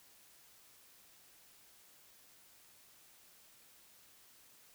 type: silence
effects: white hiss -63 dBFS RMS until 4.74 s